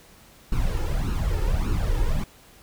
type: noise with flanger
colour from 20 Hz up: brown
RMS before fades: -23 dBFS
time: 0.52-2.24 s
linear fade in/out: 5 ms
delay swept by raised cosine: 0.73 to 2.33 ms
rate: 1.7 Hz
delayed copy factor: +0.75
effects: pink hiss -52 dBFS RMS until 2.62 s